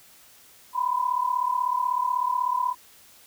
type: tone pair together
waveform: sine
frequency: 980 / 1016.2 Hz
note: B5 / B5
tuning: -14 / +49 cents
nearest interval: minor second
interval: 63 cents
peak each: -25 dBFS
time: 0.73-2.75 s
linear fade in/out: 50 ms
effects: white hiss -53 dBFS RMS until 3.26 s